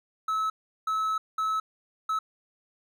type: tone bursts at uneven times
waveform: triangle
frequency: 1297 Hz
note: E6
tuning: 28 cents flat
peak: -23 dBFS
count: 4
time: 0.28-0.5 / 0.87-1.18 / 1.38-1.6 / 2.09-2.19 s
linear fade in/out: 5 ms
effects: none